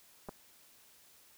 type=clicks; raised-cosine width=1 ms; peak=-29 dBFS; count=2; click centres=0.287 / 0.292 s; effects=white hiss -62 dBFS RMS until 1.37 s